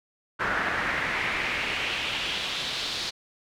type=noise with band-pass filter sweep; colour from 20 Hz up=brown; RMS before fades=-29 dBFS; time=0.39-3.11 s; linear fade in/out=20 ms; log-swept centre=1500 to 4300 Hz; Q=2.6; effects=none